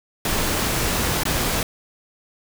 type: noise with dropouts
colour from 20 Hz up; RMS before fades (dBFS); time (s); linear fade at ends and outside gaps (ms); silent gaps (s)
pink; -22; 0.25-1.63; 2; 1.235-1.253
effects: none